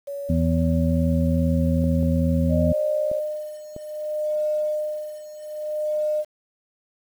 sine tone with pitch glide, 564 to 547.6 Hz, C#5 to C#5, +30 to -21 cents, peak -28 dBFS, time 0.07-3.2 s, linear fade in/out 10 ms, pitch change -51 cents, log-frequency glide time 0.75-1.61 s
harmonic tone, 82.41 Hz, E2, in tune, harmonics 1 / 2 / 3, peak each -22 / -22 / -23 dBFS, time 0.29-2.73 s, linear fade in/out 10 ms
clicks, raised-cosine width 2 ms, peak -22 dBFS, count 4, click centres 1.84 / 2.029 / 3.115 / 3.764 s
sine tone with tremolo, 607 Hz, D#5, 43 cents flat, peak -20 dBFS, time 2.48-6.25 s, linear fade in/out 50 ms, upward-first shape sine, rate 0.62 Hz, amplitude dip 85%
effects 8-bit

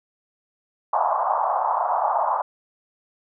pink band-pass noise, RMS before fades -22 dBFS, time 0.93-2.42 s, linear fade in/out 5 ms, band 680 to 1100 Hz, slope 48 dB/octave, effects none

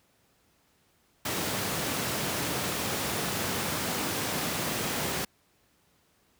pink high-pass noise, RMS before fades -31 dBFS, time 1.25-5.25 s, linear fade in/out 5 ms, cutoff 110 Hz, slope 12 dB/octave, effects pink hiss -67 dBFS RMS until 6.39 s + high-pass 60 Hz 12 dB/octave

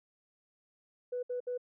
sine tone bursts, 493.9 Hz, B4, in tune, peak -32 dBFS, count 3, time 1.12-1.578 s, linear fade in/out 10 ms, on 110 ms, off 64 ms, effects tanh soft clip ceiling -28 dBFS

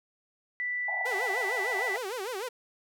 sine tone, 1974 Hz, B6, 1 cent flat, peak -29 dBFS, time 0.6-1.96 s, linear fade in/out 0 ms
white band-pass noise, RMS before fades -38 dBFS, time 0.88-1.98 s, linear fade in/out 2 ms, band 670 to 870 Hz, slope 96 dB/octave
sawtooth tone with vibrato, 440 Hz, A4, in tune, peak -29 dBFS, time 1.05-2.49 s, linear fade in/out 10 ms, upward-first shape sine, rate 6.6 Hz, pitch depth 280 cents each way
effects none

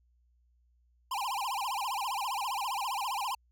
square tone with vibrato, 913 Hz, A#5, 36 cents flat, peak -32 dBFS, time 1.11-3.35 s, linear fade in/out 5 ms, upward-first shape sine, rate 15 Hz, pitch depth 270 cents each way, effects added 60 Hz sine -65 dBFS peak until 3.51 s

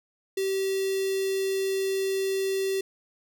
square tone with notch filter, 386.2 Hz, G4, 26 cents flat, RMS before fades -27 dBFS, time 0.37-2.81 s, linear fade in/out 5 ms, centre 1200 Hz, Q 0.97, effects none

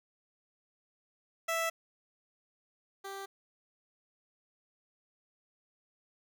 15% pulse tone pair in turn, 659.3 / 392 Hz, E5 / G4, 0 / 0 cents, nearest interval major sixth, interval 900 cents, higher first, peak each -24 / -34 dBFS, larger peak first, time 1.48-1.7 / 3.04-3.26 s, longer neither, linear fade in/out 10 ms, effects none

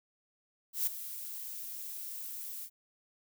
violet noise with ADSR envelope, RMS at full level -29 dBFS, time 0.73-2.7 s, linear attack 140 ms, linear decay 5 ms, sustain -13 dB, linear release 65 ms, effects none

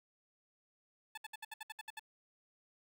15% pulse tone bursts, 870 Hz, A5, 20 cents flat, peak -37 dBFS, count 10, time 1.15-1.995 s, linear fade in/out 5 ms, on 26 ms, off 65 ms, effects none

